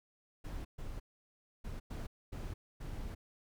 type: noise bursts at uneven times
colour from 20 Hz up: brown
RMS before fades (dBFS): -42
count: 6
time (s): 0.44-0.65 / 0.78-1 / 1.64-1.8 / 1.9-2.07 / 2.32-2.54 / 2.8-3.15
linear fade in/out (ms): 10
effects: none